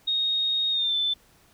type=tone with pitch glide; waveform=sine; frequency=3729 to 3526 Hz; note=A#7 to A7; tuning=0 to +3 cents; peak=-22 dBFS; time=0.07-1.14 s; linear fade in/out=10 ms; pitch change=-97 cents; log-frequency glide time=0.71-0.95 s; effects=pink hiss -59 dBFS RMS until 1.53 s